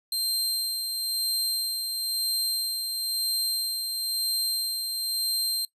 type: tone with tremolo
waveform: sawtooth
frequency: 4158 Hz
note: C8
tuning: 12 cents flat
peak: -21 dBFS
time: 0.12-5.65 s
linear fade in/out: 2 ms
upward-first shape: sine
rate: 1 Hz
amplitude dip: 40%
effects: noise-tail reverb RT60 0.1 s tail -20 dB re dry + resampled to 32000 Hz